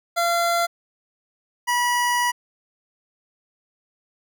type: tone pair in turn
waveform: 25% pulse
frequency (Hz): 686 / 971.3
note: F5 / B5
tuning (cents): -31 / -29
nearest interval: tritone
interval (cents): 602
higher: second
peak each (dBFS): -15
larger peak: neither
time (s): 0.16-0.67 / 1.67-2.32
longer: second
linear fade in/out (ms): 20
effects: none